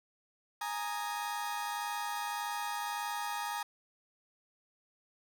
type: chord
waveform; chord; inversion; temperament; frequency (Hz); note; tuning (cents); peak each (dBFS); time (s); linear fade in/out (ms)
35% pulse; Ab suspended second; none; equal; 830.6 / 932.3 / 1244.5; Ab5 / Bb5 / Eb6; 0 / 0 / 0; -37 / -37 / -40; 0.61-3.63; 5
effects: none